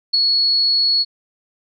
sine tone with ADSR envelope, 4366 Hz, C#8, 27 cents flat, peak -10 dBFS, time 0.13-1.05 s, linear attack 13 ms, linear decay 8 ms, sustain -3 dB, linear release 38 ms, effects none

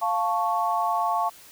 sine chord, F augmented, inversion none, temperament equal, 698.5 / 880 / 1108.7 Hz, F5 / A5 / C#6, 0 / 0 / 0 cents, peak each -26 dBFS, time 0.01-1.3 s, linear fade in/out 20 ms, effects white hiss -49 dBFS RMS until 1.51 s

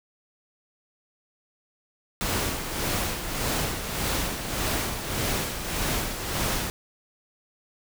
pink noise with tremolo, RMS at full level -26 dBFS, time 2.21-6.7 s, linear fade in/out 0 ms, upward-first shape sine, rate 1.7 Hz, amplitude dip 55%, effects none

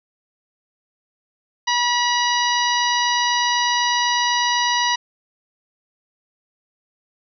harmonic tone, 968 Hz, B5, 35 cents flat, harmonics 1 / 2 / 3 / 4 / 5 / 6, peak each -20 / -23 / -25 / -26 / -27 / -28 dBFS, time 1.67-4.96 s, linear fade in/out 10 ms, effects none

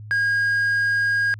triangle tone with quantisation, 1630 Hz, G#6, 33 cents flat, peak -16 dBFS, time 0.11-1.34 s, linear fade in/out 0 ms, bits 7, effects added 106 Hz sine -35 dBFS peak until 1.39 s + low-pass 8000 Hz 12 dB/octave

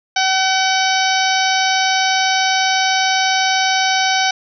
harmonic tone with a mistuned harmonic, 760 Hz, F#5, 46 cents sharp, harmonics 1 / 2 / 3 / 4 / 5 / 6 / 7 / 8, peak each -17 / -20 / -22 / -23 / -24 / -25 / -25 / -26 dBFS, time 0.16-4.31 s, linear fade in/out 5 ms, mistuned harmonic 8, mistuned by -62 cents, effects none

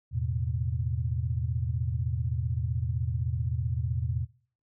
sine chord, E suspended fourth, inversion none, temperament equal with one note detuned, 82.41 / 110 / 125.77 Hz, E2 / A2 / B2, 0 / 0 / +32 cents, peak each -31 dBFS, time 0.11-4.27 s, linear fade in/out 50 ms, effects noise-tail reverb RT60 0.5 s tail -24 dB re dry

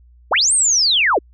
sine linear two-way sweep, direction up then down, 260 to 8870 to 260 Hz, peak -12 dBFS, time 0.31-1.19 s, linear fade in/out 10 ms, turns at 0.53 s, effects added 60 Hz sine -45 dBFS peak until 1.33 s

